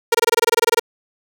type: tone bursts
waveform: sawtooth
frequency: 466.2 Hz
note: A#4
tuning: in tune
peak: -8 dBFS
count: 14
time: 0.12-0.796 s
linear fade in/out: 5 ms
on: 26 ms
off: 24 ms
effects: none